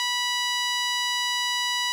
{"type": "tone with band-pass filter", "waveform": "sawtooth", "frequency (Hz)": 980, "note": "B5", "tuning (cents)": -14, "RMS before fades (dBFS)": -26, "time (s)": [0, 1.92], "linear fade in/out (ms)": 0, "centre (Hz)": 3700, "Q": 1.1, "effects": []}